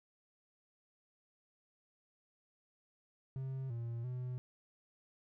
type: tone with pitch steps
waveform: triangle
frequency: 132.8 / 117 / 125.6 Hz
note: C3 / A#2 / B2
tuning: +26 / +7 / +30 cents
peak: -36 dBFS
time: 3.36-4.38 s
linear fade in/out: 0 ms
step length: 340 ms
effects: none